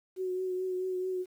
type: tone with vibrato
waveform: sine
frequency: 370 Hz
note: F#4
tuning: in tune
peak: -30 dBFS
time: 0.16-1.26 s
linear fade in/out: 50 ms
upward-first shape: triangle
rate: 4.6 Hz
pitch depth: 27 cents each way
effects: 10-bit